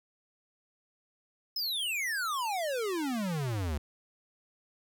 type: exponential sweep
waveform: square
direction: down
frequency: 5274 to 69.4 Hz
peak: -31 dBFS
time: 1.56-3.78 s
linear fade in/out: 5 ms
effects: none